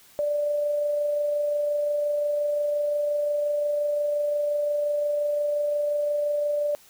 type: tone with amplitude modulation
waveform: sine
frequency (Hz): 587.3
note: D5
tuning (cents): 0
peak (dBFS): -21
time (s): 0.19-6.75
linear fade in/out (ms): 0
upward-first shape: sine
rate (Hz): 25.7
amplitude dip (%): 25
effects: white hiss -54 dBFS RMS until 6.89 s